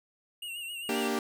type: tone with vibrato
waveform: square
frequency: 2804 Hz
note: F7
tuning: 6 cents sharp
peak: -37 dBFS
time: 0.42-1.08 s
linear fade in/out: 5 ms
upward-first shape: sine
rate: 7.5 Hz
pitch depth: 61 cents each way
type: chord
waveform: sawtooth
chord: G minor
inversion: first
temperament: equal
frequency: 233.1 / 293.7 / 392 Hz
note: Bb3 / D4 / G4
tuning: 0 / 0 / 0 cents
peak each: -28 / -31 / -28 dBFS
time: 0.89-1.19 s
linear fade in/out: 2 ms
effects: none